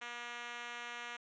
5% pulse tone with band-pass filter, 239.5 Hz, A#3, 47 cents sharp, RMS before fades -45 dBFS, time 0.01-1.17 s, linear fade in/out 10 ms, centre 2100 Hz, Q 0.55, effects resampled to 16000 Hz

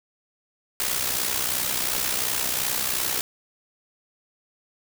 white noise with amplitude modulation, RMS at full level -23 dBFS, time 0.8-3.21 s, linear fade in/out 0 ms, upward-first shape sine, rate 62.8 Hz, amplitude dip 60%, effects none

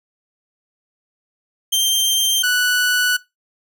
sawtooth tone pair in turn, 3154 / 1480.8 Hz, G7 / F#6, +10 / +1 cents, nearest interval octave + minor second, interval 1309 cents, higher first, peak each -11 dBFS, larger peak neither, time 1.72-2.43 / 2.43-3.17 s, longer second, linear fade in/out 10 ms, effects noise-tail reverb RT60 0.2 s tail -19 dB re dry

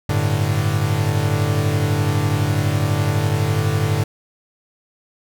45% pulse chord, G suspended second, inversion none, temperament equal, 98 / 110 / 146.83 Hz, G2 / A2 / D3, 0 / 0 / 0 cents, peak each -21 dBFS, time 0.09-4.04 s, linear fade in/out 5 ms, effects none

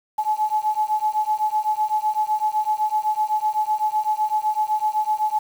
sine beating tone pair, 852 / 859.9 Hz, G#5 / A5, +44 / -40 cents, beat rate 7.9 Hz, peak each -22 / -22 dBFS, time 0.18-5.39 s, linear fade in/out 10 ms, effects 7-bit

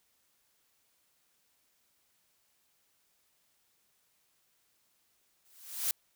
blue noise with exponential growth, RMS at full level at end -28 dBFS, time 5.45-5.91 s, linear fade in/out 1 ms, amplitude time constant 100 ms, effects white hiss -73 dBFS RMS until 6.15 s

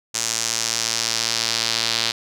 sawtooth tone with band-pass filter sweep, 114.5 Hz, A#2, 31 cents flat, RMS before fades -23 dBFS, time 0.14-2.12 s, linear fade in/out 10 ms, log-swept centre 6600 to 4300 Hz, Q 2.3, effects none

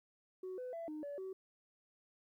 sine tone with pitch steps, 372.2 / 503 / 668 / 306 / 573 / 379.3 Hz, F#4 / B4 / E5 / D#4 / D5 / F#4, +10 / +32 / +23 / -29 / -43 / +43 cents, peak -40 dBFS, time 0.43-1.33 s, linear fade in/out 5 ms, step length 150 ms, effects tanh soft clip ceiling -39 dBFS + 13-bit

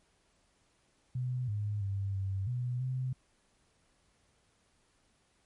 sine tone with pitch steps, 125.8 / 104 / 98.5 / 96.7 / 123.5 / 128.7 Hz, B2 / G#2 / G2 / G2 / B2 / C3, +32 / +3 / +9 / -23 / 0 / -28 cents, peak -31 dBFS, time 1.15-3.13 s, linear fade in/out 5 ms, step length 330 ms, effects pink hiss -71 dBFS RMS until 5.45 s + MP3 48 kbps

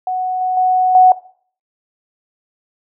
sine tone with level steps, 740 Hz, F#5, in tune, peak -16 / -14 / -10 / -4 dBFS, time 0.07-1.12 s, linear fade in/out 2 ms, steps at 0.41 / 0.57 / 0.95 s, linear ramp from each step 2 ms, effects noise-tail reverb RT60 0.5 s tail -18 dB re dry

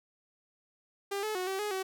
sawtooth tone with pitch steps, 398.9 / 430.1 / 367.1 / 384 / 418.3 / 379.3 Hz, G4 / A4 / F#4 / G4 / G#4 / F#4, +30 / -39 / -14 / -36 / +12 / +43 cents, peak -28 dBFS, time 1.11-1.83 s, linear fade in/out 10 ms, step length 120 ms, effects none

